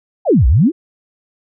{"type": "exponential two-way sweep", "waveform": "sine", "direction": "down then up", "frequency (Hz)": [870, 54.4, 381.5], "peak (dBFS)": -7, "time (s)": [0.25, 0.72], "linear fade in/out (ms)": 50, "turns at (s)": 0.47, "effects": []}